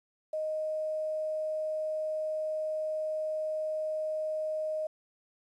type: tone with quantisation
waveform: sine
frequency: 622.3 Hz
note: D#5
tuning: in tune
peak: -30 dBFS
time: 0.33-4.87 s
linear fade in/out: 5 ms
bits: 10
effects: resampled to 24000 Hz